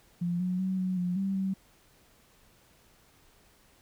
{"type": "tone with pitch steps", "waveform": "sine", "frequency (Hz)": [174, 182, 188.1, 185.1, 178.4, 194.2, 191.6], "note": ["F3", "F#3", "F#3", "F#3", "F3", "G3", "G3"], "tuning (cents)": [-6, -28, 29, 1, 37, -16, -39], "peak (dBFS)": -27, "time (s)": [0.21, 1.54], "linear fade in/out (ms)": 10, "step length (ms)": 190, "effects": ["pink hiss -62 dBFS RMS until 3.81 s"]}